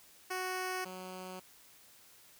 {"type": "tone pair in turn", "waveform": "10% pulse", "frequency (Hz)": [370, 185], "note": ["F#4", "F#3"], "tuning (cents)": [0, 0], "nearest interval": "octave", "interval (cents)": 1200, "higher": "first", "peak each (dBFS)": [-27, -35], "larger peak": "first", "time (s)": [[0.3, 0.85], [0.85, 1.4]], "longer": "neither", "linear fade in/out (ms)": 10, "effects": ["white hiss -60 dBFS RMS until 2.39 s"]}